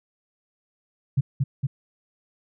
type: tone with echo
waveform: sine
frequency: 135.4 Hz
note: C#3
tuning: 40 cents flat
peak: -16 dBFS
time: 1.17-1.21 s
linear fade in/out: 10 ms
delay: 230 ms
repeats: 2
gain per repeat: -2 dB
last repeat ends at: 1.67 s
effects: none